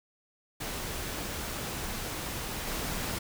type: noise with level steps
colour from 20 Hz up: pink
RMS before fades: -36 / -34 dBFS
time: 0.6-3.19 s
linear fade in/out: 10 ms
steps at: 2.66 s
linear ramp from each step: 10 ms
effects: none